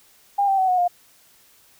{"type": "tone with pitch steps", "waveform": "sine", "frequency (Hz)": [804, 778.9, 754.5, 730.9, 708.1], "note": ["G5", "G5", "F#5", "F#5", "F5"], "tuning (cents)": [44, -11, 34, -21, 24], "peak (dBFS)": -16, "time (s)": [0.38, 0.88], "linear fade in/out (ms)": 10, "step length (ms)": 100, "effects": ["white hiss -55 dBFS RMS until 1.79 s"]}